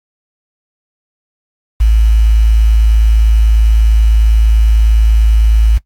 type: tone with quantisation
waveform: sine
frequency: 54.6 Hz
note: A1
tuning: 13 cents flat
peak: -5 dBFS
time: 1.8-5.78 s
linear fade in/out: 10 ms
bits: 5
effects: noise-tail reverb RT60 0.1 s tail -19 dB re dry + AAC 64 kbps